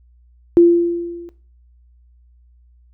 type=tone with level ramp; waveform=sine; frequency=343.4 Hz; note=F4; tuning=29 cents flat; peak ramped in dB=-4 to -33 dBFS; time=0.57-1.29 s; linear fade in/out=0 ms; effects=noise-tail reverb RT60 0.4 s tail -17 dB re dry + added 60 Hz sine -48 dBFS peak until 2.93 s